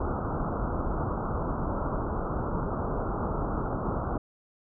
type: low-pass noise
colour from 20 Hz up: pink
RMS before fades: -30 dBFS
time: 0-4.18 s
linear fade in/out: 5 ms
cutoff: 1400 Hz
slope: 96 dB/octave
effects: none